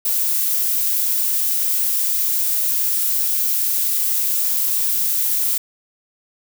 violet noise with high-pass filter sweep, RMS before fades -19 dBFS, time 0.05-5.58 s, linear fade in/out 5 ms, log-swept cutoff 220 to 790 Hz, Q 0.77, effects none

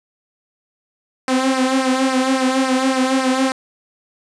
sawtooth tone with flanger, 261.6 Hz, C4, in tune, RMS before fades -17 dBFS, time 1.28-3.52 s, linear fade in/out 2 ms, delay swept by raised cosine 0.28 to 3.48 ms, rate 3.6 Hz, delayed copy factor -0.75, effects resampled to 22050 Hz

